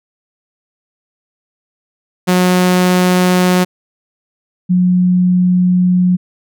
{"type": "tone pair in turn", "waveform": ["sawtooth", "sine"], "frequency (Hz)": [181.5, 180.74], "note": ["F#3", "F#3"], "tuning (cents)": [-33, -40], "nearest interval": "unison", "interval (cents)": 7, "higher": "first", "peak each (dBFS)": [-5, -8], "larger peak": "first", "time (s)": [[2.27, 3.65], [4.69, 6.17]], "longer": "second", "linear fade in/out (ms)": 20, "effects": []}